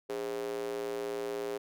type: tone with high-pass filter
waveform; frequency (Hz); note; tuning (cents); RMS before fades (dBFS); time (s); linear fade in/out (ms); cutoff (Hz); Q
square; 58.27; A#1; 0; -36; 0.09-1.58; 10; 430; 5.4
effects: none